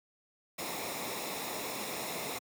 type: noise with comb filter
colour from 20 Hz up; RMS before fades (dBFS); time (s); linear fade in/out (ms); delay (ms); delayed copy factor
pink; -38; 0.58-2.39; 10; 0.65; -0.6
effects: high-pass 150 Hz 12 dB/octave